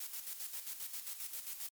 blue noise with tremolo, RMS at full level -42 dBFS, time 0-1.69 s, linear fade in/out 5 ms, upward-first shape square, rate 7.5 Hz, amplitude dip 55%, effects MP3 96 kbps

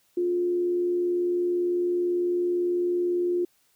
sine tone with frequency modulation, 352.9 Hz, F4, 18 cents sharp, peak -22 dBFS, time 0.17-3.45 s, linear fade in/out 5 ms, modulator 78 Hz, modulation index 0.2, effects white hiss -66 dBFS RMS until 3.75 s

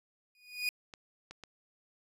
30% pulse tone with exponential growth, 2468 Hz, D#7, 15 cents flat, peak -25 dBFS, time 0.35-0.69 s, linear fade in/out 1 ms, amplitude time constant 72 ms
clicks, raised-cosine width 0.2 ms, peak -29 dBFS, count 3, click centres 0.938 / 1.31 / 1.437 s
effects resampled to 32000 Hz

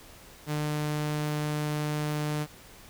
sawtooth tone, 150.2 Hz, D3, 39 cents sharp, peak -24 dBFS, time 0.46-2.47 s, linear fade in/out 50 ms, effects pink hiss -51 dBFS RMS until 2.89 s

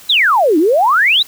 sine exponential two-way sweep, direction down then up, 4061 to 293.7 to 4061 Hz, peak -8 dBFS, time 0.09-1.23 s, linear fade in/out 10 ms, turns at 0.58 s, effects white hiss -39 dBFS RMS until 1.27 s

